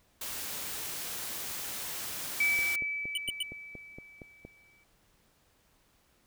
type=noise; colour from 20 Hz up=white; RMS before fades=-38 dBFS; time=0.21-2.76 s; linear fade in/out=5 ms
type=tone with exponential decay; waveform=sine; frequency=2302 Hz; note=D7; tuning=35 cents flat; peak=-23 dBFS; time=2.4-4.84 s; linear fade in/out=5 ms; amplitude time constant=530 ms
type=click train; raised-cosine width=2 ms; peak=-31 dBFS; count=9; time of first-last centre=2.59-4.45 s; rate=4.3 Hz
type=tone bursts; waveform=square; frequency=2985 Hz; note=F#7; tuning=15 cents sharp; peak=-30 dBFS; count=3; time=3.15-3.428 s; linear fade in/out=2 ms; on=26 ms; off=100 ms
effects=pink hiss -68 dBFS RMS until 6.26 s